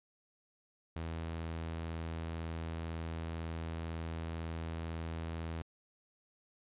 sawtooth tone, 82 Hz, E2, 9 cents flat, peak -34 dBFS, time 0.96-5.62 s, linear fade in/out 0 ms, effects resampled to 8000 Hz

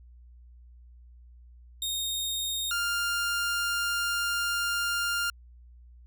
sawtooth tone pair in turn, 3704 / 1401.1 Hz, A#7 / F6, -12 / +5 cents, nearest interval octave + perfect fourth, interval 1683 cents, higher first, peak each -26 / -23 dBFS, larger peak second, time 1.82-2.71 / 2.71-5.3 s, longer second, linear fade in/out 2 ms, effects added 60 Hz sine -49 dBFS peak until 6.06 s

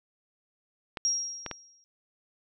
clicks, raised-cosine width 0.3 ms, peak -18 dBFS, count 3, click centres 0.972 / 1.463 / 1.513 s
sine tone with exponential decay, 5620 Hz, F8, 10 cents sharp, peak -22 dBFS, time 1.05-1.84 s, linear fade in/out 0 ms, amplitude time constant 170 ms
effects none

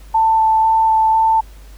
sine tone with vibrato, 886 Hz, A5, 12 cents sharp, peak -10 dBFS, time 0.14-1.41 s, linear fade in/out 10 ms, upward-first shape square, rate 2 Hz, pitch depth 8 cents each way, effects added 50 Hz sine -36 dBFS peak until 1.77 s + pink hiss -48 dBFS RMS until 1.77 s

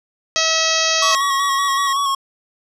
harmonic tone, 645 Hz, E5, 38 cents flat, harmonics 1 / 2 / 3 / 4 / 5 / 6 / 7 / 8 / 9 / 10, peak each -24 / -24 / -24 / -24 / -24 / -24 / -24 / -24 / -24 / -24 dBFS, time 0.36-1.15 s, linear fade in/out 0 ms
square tone with vibrato, 1108.7 Hz, C#6, in tune, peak -17 dBFS, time 1.02-2.15 s, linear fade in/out 5 ms, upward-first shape square, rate 5.3 Hz, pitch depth 28 cents each way
sawtooth tone, 1906 Hz, A#6, 38 cents sharp, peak -20 dBFS, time 1.11-1.93 s, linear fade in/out 5 ms
effects low-pass 10000 Hz 12 dB/octave

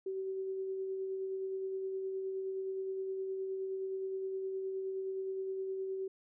sine tone with tremolo, 382.4 Hz, G4, 43 cents flat, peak -34 dBFS, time 0.06-6.08 s, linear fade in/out 5 ms, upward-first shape sine, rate 9.6 Hz, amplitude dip 25%, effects none

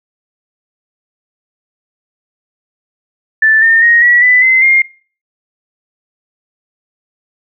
sine tone with pitch steps, 1760 / 1815.8 / 1873.3 / 1932.6 / 1993.9 / 2057 / 2122 Hz, A6 / A#6 / A#6 / B6 / B6 / C7 / C7, 0 / -46 / +8 / -38 / +16 / -30 / +24 cents, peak -5 dBFS, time 3.42-4.82 s, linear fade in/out 5 ms, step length 200 ms, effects noise-tail reverb RT60 0.4 s tail -21 dB re dry

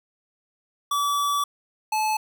square tone pair in turn, 1150 / 864.2 Hz, D6 / A5, -37 / -31 cents, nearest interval perfect fourth, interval 494 cents, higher first, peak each -22 dBFS, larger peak neither, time 0.91-1.44 / 1.92-2.17 s, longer first, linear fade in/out 5 ms, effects none

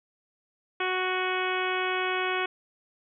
harmonic tone with a mistuned harmonic, 370 Hz, F#4, in tune, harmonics 1 / 2 / 3 / 4 / 5 / 6 / 7 / 8 / 9, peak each -31 / -34 / -33 / -33 / -37 / -35 / -35 / -40 / -40 dBFS, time 0.8-2.46 s, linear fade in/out 5 ms, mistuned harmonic 7, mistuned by -27 cents, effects none

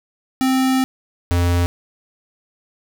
square tone pair in turn, 261.6 / 87.3 Hz, C4 / F2, 0 / 0 cents, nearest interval octave + perfect fifth, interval 1900 cents, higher first, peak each -15 / -15 dBFS, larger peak neither, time 0.41-0.84 / 1.31-1.66 s, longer first, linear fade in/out 0 ms, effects none

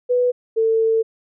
sine tone pair in turn, 493.9 / 447.8 Hz, B4 / A4, 0 / +30 cents, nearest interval major second, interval 170 cents, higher first, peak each -14 dBFS, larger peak neither, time 0.09-0.32 / 0.56-1.03 s, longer second, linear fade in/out 20 ms, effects none

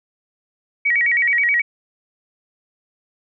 sine tone with vibrato, 2077 Hz, C7, 13 cents flat, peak -14 dBFS, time 0.85-1.62 s, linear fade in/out 10 ms, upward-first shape square, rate 9.4 Hz, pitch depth 150 cents each way, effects none

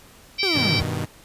harmonic tone, 773 Hz, G5, 24 cents flat, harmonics 3 / 4 / 5 / 6 / 7, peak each -24 / -31 / -29 / -25 / -29 dBFS, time 0.38-0.81 s, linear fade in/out 20 ms
40% pulse linear sweep, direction down, 408.5 to 61.1 Hz, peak -23 dBFS, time 0.43-0.83 s, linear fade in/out 0 ms
sawtooth chord, G augmented, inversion none, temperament equal, 98 / 123.47 / 155.56 Hz, G2 / B2 / D#3, 0 / 0 / 0 cents, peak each -25 dBFS, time 0.54-1.06 s, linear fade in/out 20 ms
effects pink hiss -49 dBFS RMS until 1.24 s + resampled to 32000 Hz

